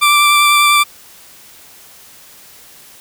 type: tone with vibrato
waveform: 20% pulse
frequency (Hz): 1174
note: D6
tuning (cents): -1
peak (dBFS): -3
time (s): 0.01-0.84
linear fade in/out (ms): 20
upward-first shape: sine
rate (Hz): 10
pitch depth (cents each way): 11
effects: white hiss -41 dBFS RMS until 3 s